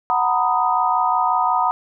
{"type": "chord", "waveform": "sine", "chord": "B major seventh", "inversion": "second", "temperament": "equal with one note detuned", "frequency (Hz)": [740, 922.2, 987.8, 1244.5], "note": ["F#5", "A#5", "B5", "D#6"], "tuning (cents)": [0, -19, 0, 0], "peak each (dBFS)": -21, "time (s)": [0.1, 1.71], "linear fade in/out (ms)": 0, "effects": []}